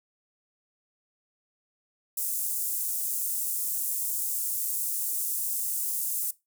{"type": "high-pass noise", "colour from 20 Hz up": "pink", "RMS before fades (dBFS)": -30, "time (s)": [2.17, 6.31], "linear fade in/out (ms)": 5, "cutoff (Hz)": 8500, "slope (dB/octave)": 24, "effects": ["noise-tail reverb RT60 0.2 s tail -19 dB re dry"]}